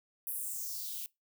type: noise with high-pass filter sweep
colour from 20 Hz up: violet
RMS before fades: -39 dBFS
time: 0.27-1.06 s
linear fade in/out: 0 ms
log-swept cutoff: 12000 to 2800 Hz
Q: 3.2
effects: noise-tail reverb RT60 0.2 s tail -23 dB re dry